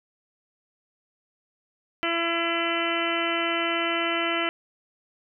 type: harmonic tone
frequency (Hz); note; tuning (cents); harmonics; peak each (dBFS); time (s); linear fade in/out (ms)
336.3; E4; +35; 1 / 2 / 3 / 4 / 5 / 6 / 7 / 8 / 9; -30 / -31 / -37 / -30 / -36 / -31 / -33 / -34 / -32; 2.03-4.49; 0
effects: none